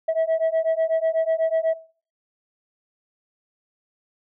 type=beating tone pair; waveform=sine; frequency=644 / 652.1 Hz; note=E5 / E5; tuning=-41 / -19 cents; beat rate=8.1 Hz; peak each=-20 dBFS; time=0.08-1.74 s; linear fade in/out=10 ms; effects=noise-tail reverb RT60 0.4 s tail -18 dB re dry + tanh soft clip ceiling -16 dBFS